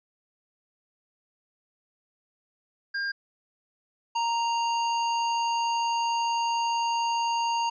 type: tone pair in turn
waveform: square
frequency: 1606 / 931.1 Hz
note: G6 / A#5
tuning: +41 / -2 cents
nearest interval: major sixth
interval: 943 cents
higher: first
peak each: -28 / -25 dBFS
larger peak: second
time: 2.94-3.12 / 4.15-7.7 s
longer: second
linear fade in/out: 10 ms
effects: resampled to 16000 Hz